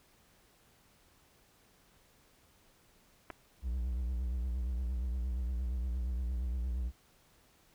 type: clicks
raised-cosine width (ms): 0.5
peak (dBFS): -27 / -30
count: 2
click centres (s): 3.302 / 3.305
type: tone with vibrato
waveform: triangle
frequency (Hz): 61.74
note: B1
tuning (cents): 0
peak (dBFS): -30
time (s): 3.62-6.92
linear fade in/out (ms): 50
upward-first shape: triangle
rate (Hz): 8.6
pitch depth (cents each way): 130
effects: pink hiss -66 dBFS RMS until 7.74 s